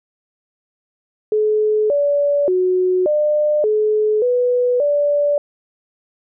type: tone with pitch steps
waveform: sine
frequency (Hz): 427.7 / 575 / 367.4 / 600 / 427.5 / 493.1 / 581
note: A4 / D5 / F#4 / D5 / A4 / B4 / D5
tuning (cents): -49 / -37 / -12 / +37 / -50 / -3 / -19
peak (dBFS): -13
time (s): 1.32-5.38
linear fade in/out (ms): 2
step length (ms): 580
effects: none